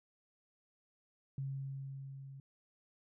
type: tone with level ramp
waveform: sine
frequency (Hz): 136.2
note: C#3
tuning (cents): -30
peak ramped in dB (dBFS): -36 to -48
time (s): 1.38-2.4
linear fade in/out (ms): 2
effects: none